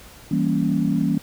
sine chord, E diminished seventh, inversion none, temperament equal, 164.81 / 196 / 233.1 / 277.2 Hz, E3 / G3 / Bb3 / Db4, 0 / 0 / 0 / 0 cents, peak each -23 dBFS, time 0.31-1.18 s, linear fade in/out 5 ms, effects tanh soft clip ceiling -7 dBFS + pink hiss -45 dBFS RMS until 1.22 s

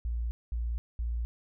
sine tone bursts, 58.27 Hz, A#1, in tune, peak -29 dBFS, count 3, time 0.05-1.25 s, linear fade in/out 0 ms, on 260 ms, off 210 ms, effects none

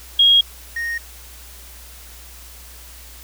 sine / triangle tone pair in turn, 3276 / 1857.8 Hz, G#7 / A#6, -24 / -6 cents, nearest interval minor seventh, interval 982 cents, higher first, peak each -9 / -20 dBFS, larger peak first, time 0.19-0.41 / 0.76-0.98 s, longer neither, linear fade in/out 5 ms, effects added 60 Hz sine -41 dBFS peak until 3.23 s + white hiss -42 dBFS RMS until 3.23 s

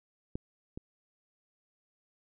clicks, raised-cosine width 3 ms, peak -22 / -27 dBFS, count 2, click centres 0.355 / 0.775 s, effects none

